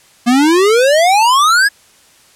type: exponential sweep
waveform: square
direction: up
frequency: 233.1 to 1709 Hz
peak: -8 dBFS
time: 0.26-1.69 s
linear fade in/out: 20 ms
effects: white hiss -47 dBFS RMS until 2.35 s + low-pass 10000 Hz 12 dB/octave